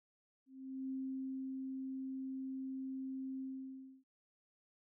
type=tone with ADSR envelope; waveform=sine; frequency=264.5 Hz; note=C4; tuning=19 cents sharp; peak=-38 dBFS; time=0.46-4.04 s; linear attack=440 ms; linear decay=620 ms; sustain=-2 dB; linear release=630 ms; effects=none